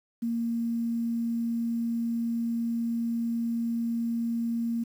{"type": "tone", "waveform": "sine", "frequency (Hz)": 232.3, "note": "A#3", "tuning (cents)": -6, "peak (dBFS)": -26, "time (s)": [0.22, 4.84], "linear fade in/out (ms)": 10, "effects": ["9-bit"]}